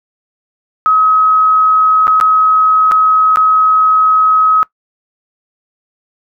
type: tone with dropouts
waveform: sine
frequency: 1274 Hz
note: D#6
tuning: 41 cents sharp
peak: -6 dBFS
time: 0.86-4.63 s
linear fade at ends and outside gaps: 0 ms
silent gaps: 2.07-2.079 / 2.201-2.211 / 2.913-2.919 / 3.359-3.371 s
effects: noise-tail reverb RT60 0.1 s tail -21 dB re dry